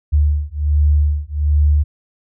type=beating tone pair; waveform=sine; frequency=73.42 / 74.72 Hz; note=D2 / D2; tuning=0 / +30 cents; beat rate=1.3 Hz; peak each=-15 dBFS; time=0.12-1.84 s; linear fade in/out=20 ms; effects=none